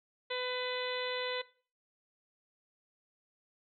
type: harmonic tone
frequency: 501 Hz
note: B4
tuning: 25 cents sharp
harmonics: 1 / 2 / 3 / 4 / 5 / 6 / 7 / 8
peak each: -36 / -43 / -45 / -41 / -46 / -46 / -42 / -44 dBFS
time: 0.3-1.42 s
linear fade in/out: 10 ms
effects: noise-tail reverb RT60 0.4 s tail -19 dB re dry + MP3 48 kbps